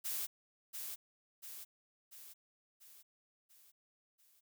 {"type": "noise with echo", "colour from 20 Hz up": "blue", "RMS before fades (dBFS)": -39, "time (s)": [0.04, 0.27], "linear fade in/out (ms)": 20, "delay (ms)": 690, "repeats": 6, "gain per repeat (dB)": -5, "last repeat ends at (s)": 4.41, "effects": []}